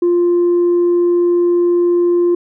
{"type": "tone", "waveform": "sine", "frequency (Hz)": 349.2, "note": "F4", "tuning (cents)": 0, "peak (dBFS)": -8, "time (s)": [0.02, 2.35], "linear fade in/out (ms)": 5, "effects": ["tanh soft clip ceiling -8 dBFS"]}